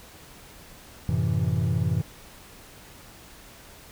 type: chord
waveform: triangle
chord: F# half-diminished seventh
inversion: none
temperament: equal with one note detuned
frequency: 92.5 / 110.38 / 130.81 / 164.81 Hz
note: F#2 / A2 / C3 / E3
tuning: 0 / +6 / 0 / 0 cents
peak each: -25 dBFS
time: 1.09-2.02 s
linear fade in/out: 0 ms
effects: tanh soft clip ceiling -12 dBFS + pink hiss -48 dBFS RMS until 3.91 s